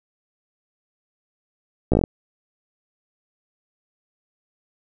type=slowing click train; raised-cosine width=2 ms; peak=-4 dBFS; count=7; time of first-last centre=1.92-2.039 s; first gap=15 ms; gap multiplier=1.11; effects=none